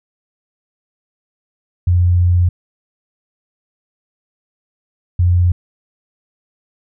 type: tone bursts at uneven times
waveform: sine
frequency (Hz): 88.5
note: F2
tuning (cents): +23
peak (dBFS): -9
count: 2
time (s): 1.87-2.49 / 5.19-5.52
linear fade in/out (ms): 5
effects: none